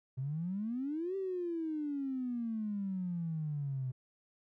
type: exponential two-way sweep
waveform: triangle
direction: up then down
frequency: 126.3 to 392 to 126.3 Hz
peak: -30 dBFS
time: 0.17-3.92 s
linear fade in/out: 20 ms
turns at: 1.16 s
effects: tanh soft clip ceiling -32 dBFS